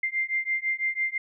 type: beating tone pair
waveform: sine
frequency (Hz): 2093 / 2099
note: C7 / C7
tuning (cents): 0 / +5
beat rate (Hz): 6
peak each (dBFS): -28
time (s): 0.03-1.18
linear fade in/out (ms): 5
effects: none